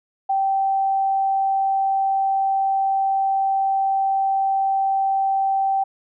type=tone; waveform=sine; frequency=778 Hz; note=G5; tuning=13 cents flat; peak=-17 dBFS; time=0.29-5.84 s; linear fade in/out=10 ms; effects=none